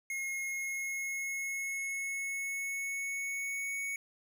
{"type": "tone with pitch glide", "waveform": "square", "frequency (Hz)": [2158, 2225], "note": ["C#7", "C#7"], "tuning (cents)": [-47, 6], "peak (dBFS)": -35, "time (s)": [0.1, 3.96], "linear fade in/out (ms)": 2, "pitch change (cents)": 53, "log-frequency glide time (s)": [0.46, 3.76], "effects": []}